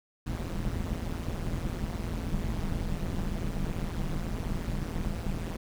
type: noise with amplitude modulation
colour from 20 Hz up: brown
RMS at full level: -28 dBFS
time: 0.26-5.57 s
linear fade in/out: 10 ms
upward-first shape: sine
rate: 169 Hz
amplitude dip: 95%
effects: none